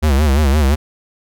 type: tone with vibrato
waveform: square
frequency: 72 Hz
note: D2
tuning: 34 cents flat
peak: -11 dBFS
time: 0.02-0.76 s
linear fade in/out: 20 ms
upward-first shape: sine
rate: 5.8 Hz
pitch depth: 140 cents each way
effects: none